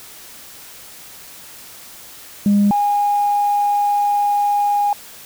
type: tone pair in turn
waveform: sine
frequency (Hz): 203.4 / 819.3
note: G#3 / G#5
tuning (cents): -36 / -24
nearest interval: 2 octaves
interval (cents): 2412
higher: second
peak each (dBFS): -9 / -13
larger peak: first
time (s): 2.46-2.71 / 2.71-4.93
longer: second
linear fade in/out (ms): 2
effects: tanh soft clip ceiling -8 dBFS + white hiss -39 dBFS RMS until 5.25 s